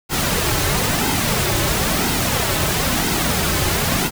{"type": "noise with flanger", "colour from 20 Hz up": "pink", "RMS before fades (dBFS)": -19, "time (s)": [0.09, 4.11], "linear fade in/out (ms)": 50, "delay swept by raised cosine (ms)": [1.7, 4.3], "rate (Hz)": 1, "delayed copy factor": -0.55, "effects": []}